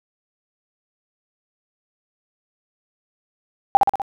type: tone with echo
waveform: sine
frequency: 795 Hz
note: G5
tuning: 24 cents sharp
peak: -5 dBFS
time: 3.75-3.77 s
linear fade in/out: 0 ms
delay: 62 ms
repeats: 4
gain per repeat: -4 dB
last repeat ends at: 4.018 s
effects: none